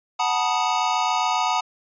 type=chord; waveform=square; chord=B dominant seventh; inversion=second; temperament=equal with one note detuned; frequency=740 / 880 / 967.4 / 1244.5 Hz; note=F#5 / A5 / B5 / D#6; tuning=0 / 0 / -36 / 0 cents; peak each=-26 / -26 / -26 / -27 dBFS; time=0.19-1.61 s; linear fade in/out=10 ms; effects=resampled to 16000 Hz